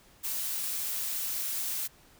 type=noise; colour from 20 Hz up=blue; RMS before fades=-33 dBFS; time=0.23-1.88 s; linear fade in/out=20 ms; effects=pink hiss -59 dBFS RMS until 2.19 s